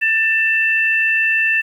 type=tone pair together; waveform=sine; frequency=1780 / 2667 Hz; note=A6 / E7; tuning=+20 / +20 cents; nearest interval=perfect fifth; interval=700 cents; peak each=-16 dBFS; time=0.01-1.62 s; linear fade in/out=20 ms; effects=8-bit